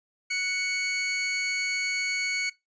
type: tone pair together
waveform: sawtooth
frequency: 1480 / 2224 Hz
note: F#6 / C#7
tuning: 0 / +5 cents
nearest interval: perfect fifth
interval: 705 cents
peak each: -35 / -23 dBFS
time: 0.3-2.5 s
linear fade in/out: 10 ms
effects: noise-tail reverb RT60 0.2 s tail -20 dB re dry + resampled to 16000 Hz